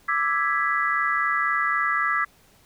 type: chord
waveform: sine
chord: E dominant seventh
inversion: third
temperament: equal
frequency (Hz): 1174.7 / 1318.5 / 1661.2 / 1975.5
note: D6 / E6 / G#6 / B6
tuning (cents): 0 / 0 / 0 / 0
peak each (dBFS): -26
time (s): 0.08-2.25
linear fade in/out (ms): 10
effects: pink hiss -57 dBFS RMS until 2.65 s